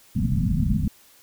white low-pass noise, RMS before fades -22 dBFS, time 0.15-0.88 s, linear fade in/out 5 ms, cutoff 240 Hz, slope 96 dB/octave, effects white hiss -54 dBFS RMS until 1.22 s

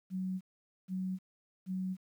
sine tone bursts, 186.6 Hz, F#3, 15 cents sharp, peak -33 dBFS, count 3, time 0.1-1.97 s, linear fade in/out 50 ms, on 310 ms, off 470 ms, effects 11-bit

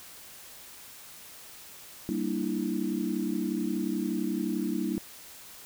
sine chord, E half-diminished seventh, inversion first, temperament equal with one note detuned, 196 / 233.1 / 298.1 / 329.6 Hz, G3 / Bb3 / D4 / E4, 0 / 0 / +26 / 0 cents, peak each -33 dBFS, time 2.09-4.98 s, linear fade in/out 0 ms, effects white hiss -48 dBFS RMS until 5.65 s

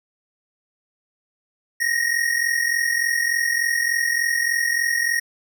square tone pair together, 1854.6 / 1898 Hz, A#6 / A#6, -9 / +31 cents, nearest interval unison, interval 40 cents, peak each -22 / -23 dBFS, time 1.8-5.2 s, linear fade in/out 10 ms, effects none

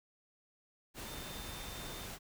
sine tone in noise, 3600 Hz, A7, 39 cents sharp, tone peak -52 dBFS, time 1.04-2.09 s, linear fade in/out 50 ms, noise pink, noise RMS -45 dBFS, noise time 0.94-2.19 s, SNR -10 dB, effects none

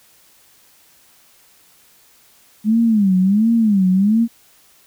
sine tone with vibrato, 206.7 Hz, G#3, 8 cents flat, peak -11 dBFS, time 2.64-4.28 s, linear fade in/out 50 ms, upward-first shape sine, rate 1.4 Hz, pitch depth 200 cents each way, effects white hiss -52 dBFS RMS until 4.86 s

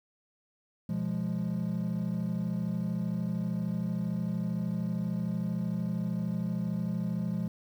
triangle chord, F diminished, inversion second, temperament equal, 123.47 / 174.61 / 207.7 Hz, Cb3 / F3 / Ab3, 0 / 0 / 0 cents, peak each -34 / -29 / -31 dBFS, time 0.89-7.48 s, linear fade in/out 5 ms, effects tanh soft clip ceiling -22 dBFS + 10-bit

